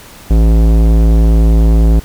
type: tone with tanh clipping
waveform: sine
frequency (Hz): 55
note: A1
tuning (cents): 0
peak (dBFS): -7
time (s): 0.3-2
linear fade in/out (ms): 10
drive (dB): 18
effects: pink hiss -36 dBFS RMS until 2.04 s